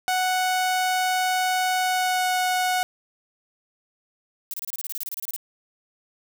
sawtooth tone with pitch glide, 740 to 735.3 Hz, F#5 to F#5, 0 to -11 cents, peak -17 dBFS, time 0.08-2.83 s, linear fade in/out 0 ms, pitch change -11 cents, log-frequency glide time 1.78-2.38 s
violet noise bursts, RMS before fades -31 dBFS, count 16, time 4.51-5.363 s, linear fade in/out 0 ms, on 28 ms, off 27 ms
effects none

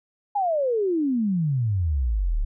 sine exponential sweep, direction down, 841 to 33.59 Hz, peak -20 dBFS, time 0.35-2.45 s, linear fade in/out 10 ms, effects none

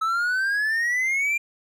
triangle exponential sweep, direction up, 1293 to 2399 Hz, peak -19 dBFS, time 0.01-1.38 s, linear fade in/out 10 ms, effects none

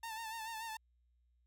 sawtooth tone with vibrato, 896 Hz, A5, 31 cents sharp, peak -38 dBFS, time 0.03-0.77 s, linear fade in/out 5 ms, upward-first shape sine, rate 6.9 Hz, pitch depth 52 cents each way, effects added 60 Hz sine -70 dBFS peak until 1.46 s

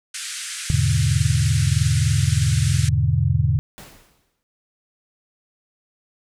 white band-pass noise, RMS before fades -31 dBFS, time 0.14-2.89 s, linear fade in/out 5 ms, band 1400 to 9800 Hz, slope 48 dB/octave
sine chord, E dominant seventh, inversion none, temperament equal, 82.41 / 103.83 / 123.47 / 146.83 Hz, E2 / G#2 / B2 / D3, 0 / 0 / 0 / 0 cents, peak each -22 / -21 / -21 / -21 dBFS, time 0.7-3.59 s, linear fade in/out 0 ms
pink noise with exponential decay, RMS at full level -38 dBFS, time 3.78-4.43 s, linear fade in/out 0 ms, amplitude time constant 140 ms
effects none

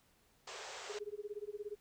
pink band-pass noise, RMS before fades -48 dBFS, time 0.47-0.99 s, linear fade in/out 5 ms, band 380 to 8000 Hz, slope 96 dB/octave
sine tone with tremolo, 415.3 Hz, G#4, in tune, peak -38 dBFS, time 0.89-1.76 s, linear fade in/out 10 ms, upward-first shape sine, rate 17 Hz, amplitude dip 100%
effects pink hiss -71 dBFS RMS until 1.8 s

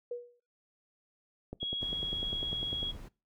sine tone with exponential decay, 483.3 Hz, B4, 38 cents flat, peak -32 dBFS, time 0.11-0.4 s, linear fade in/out 5 ms, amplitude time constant 63 ms
click train, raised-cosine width 2 ms, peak -26 dBFS, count 14, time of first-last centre 1.53-2.83 s, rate 10 Hz
sine tone, 3316 Hz, G#7, 3 cents flat, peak -33 dBFS, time 1.6-2.92 s, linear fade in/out 20 ms
brown noise, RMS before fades -44 dBFS, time 1.8-3.09 s, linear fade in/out 20 ms
effects noise-tail reverb RT60 0.3 s tail -22 dB re dry

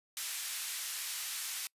white band-pass noise, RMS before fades -39 dBFS, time 0.17-1.67 s, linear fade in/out 0 ms, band 1600 to 13000 Hz, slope 12 dB/octave, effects noise-tail reverb RT60 0.1 s tail -26 dB re dry + resampled to 32000 Hz

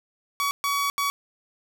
sawtooth tone bursts at uneven times, 1131 Hz, C#6, 34 cents sharp, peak -19 dBFS, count 3, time 0.4-0.51 / 0.64-0.9 / 0.98-1.1 s, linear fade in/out 0 ms, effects none

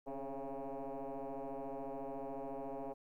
sine tone with frequency modulation, 130 Hz, C3, 11 cents flat, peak -39 dBFS, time 0.06-2.94 s, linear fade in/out 20 ms, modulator 137 Hz, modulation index 5.4, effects tanh soft clip ceiling -37 dBFS + 13-bit

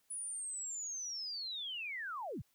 sine linear sweep, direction down, 9956 to 61.7 Hz, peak -39 dBFS, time 0.1-2.42 s, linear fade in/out 10 ms, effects white hiss -75 dBFS RMS until 2.54 s

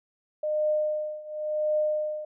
sine tone with tremolo, 609 Hz, D#5, 37 cents flat, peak -21 dBFS, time 0.43-2.25 s, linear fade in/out 5 ms, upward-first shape triangle, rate 0.93 Hz, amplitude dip 90%, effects none

